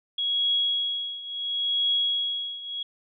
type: tone with tremolo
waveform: sine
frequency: 3322 Hz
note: G#7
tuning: in tune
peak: -20 dBFS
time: 0.18-2.83 s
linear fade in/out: 5 ms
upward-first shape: triangle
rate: 0.72 Hz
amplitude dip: 85%
effects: none